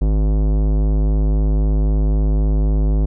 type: tone with tanh clipping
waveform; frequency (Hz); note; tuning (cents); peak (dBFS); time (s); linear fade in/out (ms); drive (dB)
sine; 51.91; G#1; 0; -15; 0.01-3.06; 10; 18
effects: none